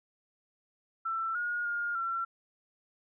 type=tone with pitch steps; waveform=sine; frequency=1336 / 1436 / 1417 / 1356 Hz; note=E6 / F6 / F6 / E6; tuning=+23 / +48 / +25 / +49 cents; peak=-30 dBFS; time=1.05-2.25 s; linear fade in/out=10 ms; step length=300 ms; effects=none